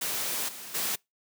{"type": "noise with level steps", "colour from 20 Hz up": "white", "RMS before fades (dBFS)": [-31, -42, -30], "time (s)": [0.01, 0.96], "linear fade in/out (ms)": 10, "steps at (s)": [0.48, 0.74], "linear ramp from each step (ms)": 10, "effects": ["noise-tail reverb RT60 0.2 s tail -26 dB re dry", "high-pass 150 Hz 12 dB/octave"]}